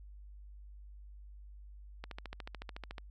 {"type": "click train", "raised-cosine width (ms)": 0.3, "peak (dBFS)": -27, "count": 14, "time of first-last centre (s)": [2.04, 2.982], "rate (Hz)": 13.8, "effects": ["added 50 Hz sine -49 dBFS peak until 3.1 s"]}